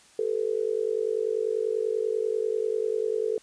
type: tone with amplitude modulation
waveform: sine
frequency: 440 Hz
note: A4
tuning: in tune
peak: -20 dBFS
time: 0.19-3.38 s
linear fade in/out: 2 ms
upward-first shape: sine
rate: 50.2 Hz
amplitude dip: 95%
effects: white hiss -56 dBFS RMS until 3.42 s + resampled to 22050 Hz